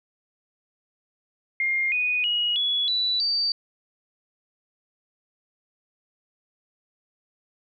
sine tone with pitch steps, 2121 / 2479 / 2897 / 3386 / 3958 / 4626 Hz, C7 / D#7 / F#7 / G#7 / B7 / D8, +23 / -7 / -37 / +33 / +3 / -27 cents, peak -21 dBFS, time 1.6-3.52 s, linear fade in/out 2 ms, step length 320 ms, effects none

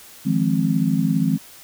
sine chord, F minor seventh, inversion third, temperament just, 157.15 / 174.61 / 209.5 / 261.9 Hz, Eb3 / F3 / Ab3 / C4, +18 / 0 / +15 / +2 cents, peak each -22 dBFS, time 0.25-1.38 s, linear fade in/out 20 ms, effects white hiss -44 dBFS RMS until 1.63 s

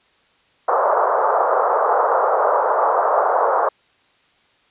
pink band-pass noise, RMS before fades -17 dBFS, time 0.68-3.69 s, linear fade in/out 5 ms, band 470 to 1300 Hz, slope 48 dB/octave, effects white hiss -58 dBFS RMS until 4.7 s + resampled to 8000 Hz

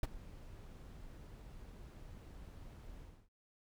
brown noise with ADSR envelope, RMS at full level -30 dBFS, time 0.03-3.29 s, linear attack 3 ms, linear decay 27 ms, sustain -22 dB, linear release 290 ms, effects none

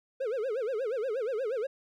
triangle tone with vibrato, 477 Hz, A#4, 40 cents sharp, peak -27 dBFS, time 0.2-1.67 s, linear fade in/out 10 ms, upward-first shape sine, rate 8.4 Hz, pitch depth 240 cents each way, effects none

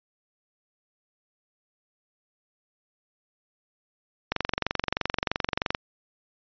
click train, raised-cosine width 0.3 ms, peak -8 dBFS, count 34, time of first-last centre 4.32-5.749 s, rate 23.1 Hz, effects resampled to 11025 Hz

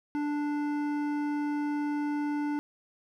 sine tone with hard clipping, 293.7 Hz, D4, in tune, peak -30 dBFS, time 0.15-2.59 s, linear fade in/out 0 ms, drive 12 dB, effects none

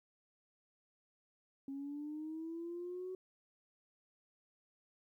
sine linear sweep, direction up, 271.2 to 374.4 Hz, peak -40 dBFS, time 1.68-3.15 s, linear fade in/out 2 ms, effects tanh soft clip ceiling -36 dBFS + 13-bit

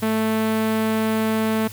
sawtooth tone with notch filter, 220 Hz, A3, in tune, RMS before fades -21 dBFS, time 0.02-1.68 s, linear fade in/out 10 ms, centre 6000 Hz, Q 0.7, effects added 105 Hz sine -37 dBFS peak until 1.72 s + white hiss -41 dBFS RMS until 1.72 s

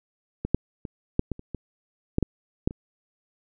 clicks, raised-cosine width 3 ms, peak -15 / -6 / -21 / -7 / -15 / -27 / -19 / -8 / -9 / -8 / -24 dBFS, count 11, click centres 0.45 / 0.546 / 0.852 / 1.194 / 1.317 / 1.394 / 1.547 / 2.184 / 2.227 / 2.675 / 2.709 s, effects none

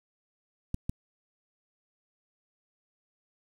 clicks, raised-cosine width 5 ms, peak -18 dBFS, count 2, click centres 0.744 / 0.895 s, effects 8-bit

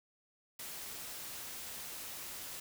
white noise, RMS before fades -45 dBFS, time 0.59-2.6 s, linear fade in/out 5 ms, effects none

